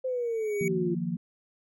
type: exponential sweep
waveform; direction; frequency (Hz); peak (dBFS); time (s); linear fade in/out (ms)
sine; down; 523.3 to 341.9; -27; 0.04-0.95; 10
type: tone with exponential growth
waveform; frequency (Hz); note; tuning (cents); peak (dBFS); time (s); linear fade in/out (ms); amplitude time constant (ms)
square; 2252; C#7; +27; -32; 0.08-0.68; 2; 130
type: chord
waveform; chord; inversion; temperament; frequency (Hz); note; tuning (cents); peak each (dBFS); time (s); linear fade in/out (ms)
sine; Eb suspended second; none; equal; 155.56 / 174.61 / 233.1; Eb3 / F3 / Bb3; 0 / 0 / 0; -35 / -30 / -34; 0.61-1.17; 2
effects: none